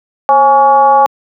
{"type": "tone with frequency modulation", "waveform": "sine", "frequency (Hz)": 834, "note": "G#5", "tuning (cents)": 7, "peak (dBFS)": -4, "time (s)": [0.29, 1.06], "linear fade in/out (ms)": 0, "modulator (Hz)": 294, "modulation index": 0.81, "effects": ["high-pass 300 Hz 12 dB/octave"]}